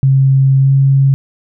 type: tone with pitch glide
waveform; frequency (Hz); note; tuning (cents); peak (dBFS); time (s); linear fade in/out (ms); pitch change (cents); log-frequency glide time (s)
sine; 134.8 to 136.45; C#3 to C#3; -48 to -27; -6; 0.03-1.14; 0; +21; 0.59-0.72
effects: none